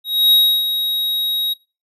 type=tone with ADSR envelope; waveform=square; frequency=3800 Hz; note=A#7; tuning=33 cents sharp; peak=-9 dBFS; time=0.04-1.54 s; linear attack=280 ms; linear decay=310 ms; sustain=-9 dB; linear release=15 ms; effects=noise-tail reverb RT60 0.3 s tail -23 dB re dry + resampled to 32000 Hz